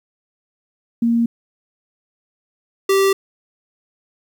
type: tone pair in turn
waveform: sine / square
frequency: 233.1 / 389.9 Hz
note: A#3 / G4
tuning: 0 / -9 cents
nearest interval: major sixth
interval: 891 cents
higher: second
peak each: -13 dBFS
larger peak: neither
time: 1.02-1.26 / 2.89-3.13 s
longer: neither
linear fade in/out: 5 ms
effects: 9-bit